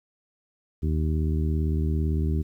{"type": "harmonic tone", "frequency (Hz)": 77.78, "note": "D#2", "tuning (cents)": 0, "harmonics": [1, 2, 3, 4, 5], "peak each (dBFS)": [-23, -29, -33, -35, -37], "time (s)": [0.82, 2.43], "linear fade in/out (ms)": 20, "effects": ["10-bit"]}